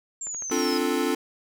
sine exponential sweep, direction down, 7440 to 4978 Hz, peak -30 dBFS, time 0.21-0.78 s, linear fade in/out 5 ms
click train, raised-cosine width 0.5 ms, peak -28 dBFS, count 8, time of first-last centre 0.27-0.804 s, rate 13.1 Hz
square chord, D minor seventh, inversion third, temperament equal, 261.6 / 293.7 / 349.2 / 440 Hz, C4 / D4 / F4 / A4, 0 / 0 / 0 / 0 cents, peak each -29 dBFS, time 0.51-1.15 s, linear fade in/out 5 ms
effects none

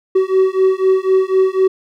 triangle beating tone pair, 376.8 / 380.8 Hz, F#4 / F#4, +32 / +50 cents, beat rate 4 Hz, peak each -12 dBFS, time 0.15-1.68 s, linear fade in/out 10 ms, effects none

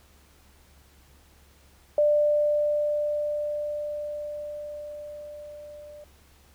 sine tone with level ramp, 593 Hz, D5, 17 cents sharp, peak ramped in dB -17 to -42 dBFS, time 1.98-6.04 s, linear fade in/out 2 ms, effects added 70 Hz sine -57 dBFS peak until 6.54 s + pink hiss -59 dBFS RMS until 6.54 s

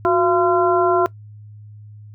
harmonic tone with a mistuned harmonic, 341.8 Hz, F4, 37 cents flat, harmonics 1 / 2 / 3 / 4, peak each -16 / -19 / -21 / -22 dBFS, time 0.05-1.06 s, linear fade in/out 0 ms, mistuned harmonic 1, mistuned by +110 cents, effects noise-tail reverb RT60 0.1 s tail -20 dB re dry + added 105 Hz sine -37 dBFS peak until 2.14 s

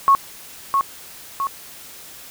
sine tone with echo, 1100 Hz, C#6, 14 cents flat, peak -9 dBFS, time 0.08-0.15 s, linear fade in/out 0 ms, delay 660 ms, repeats 2, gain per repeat -5 dB, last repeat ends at 1.47 s, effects white hiss -40 dBFS RMS until 2.3 s

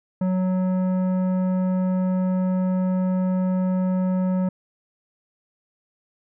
sine tone with tanh clipping, 185 Hz, F#3, in tune, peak -21 dBFS, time 0.21-4.49 s, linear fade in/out 5 ms, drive 12 dB, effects none

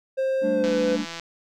triangle tone with pitch glide, 530 to 503.2 Hz, C5 to B4, +22 to +32 cents, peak -19 dBFS, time 0.17-0.97 s, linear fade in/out 20 ms, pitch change -90 cents, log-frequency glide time 0.52-0.73 s
triangle chord, G suspended second, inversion none, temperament equal with one note detuned, 196 / 221.4 / 293.7 Hz, G3 / A3 / D4, 0 / +11 / 0 cents, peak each -29 / -27 / -25 dBFS, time 0.41-1.06 s, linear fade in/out 50 ms
click train, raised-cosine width 0.2 ms, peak -17 dBFS, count 94, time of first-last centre 0.64-1.197 s, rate 167 Hz
effects none

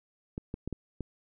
clicks, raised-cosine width 3 ms, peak -22 dBFS, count 5, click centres 0.379 / 0.541 / 0.676 / 0.727 / 1.007 s, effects none

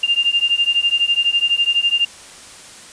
sine beating tone pair, 2794 / 2806 Hz, F7 / F7, 0 / +8 cents, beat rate 12 Hz, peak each -17 dBFS, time 0.03-2.05 s, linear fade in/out 5 ms, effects white hiss -39 dBFS RMS until 2.92 s + resampled to 22050 Hz

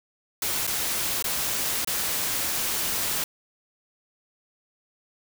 white noise with dropouts, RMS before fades -27 dBFS, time 0.42-3.24 s, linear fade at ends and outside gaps 2 ms, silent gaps 0.668-0.675 / 1.225-1.242 / 1.847-1.873 s, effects none

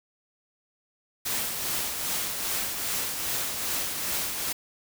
white noise with tremolo, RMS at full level -28 dBFS, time 1.25-4.53 s, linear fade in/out 10 ms, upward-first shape triangle, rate 2.5 Hz, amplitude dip 45%, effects none

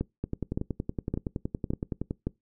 two click trains, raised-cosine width 3 ms, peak -15 / -17 dBFS, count 5 / 21, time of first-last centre 0.01-2.27 / 0.24-2.109 s, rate 1.77 / 10.7 Hz, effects noise-tail reverb RT60 0.2 s tail -23 dB re dry

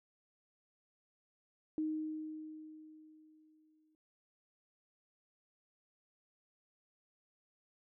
sine tone with exponential decay, 311.1 Hz, D#4, in tune, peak -32 dBFS, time 1.78-3.95 s, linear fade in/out 1 ms, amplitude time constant 470 ms, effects none

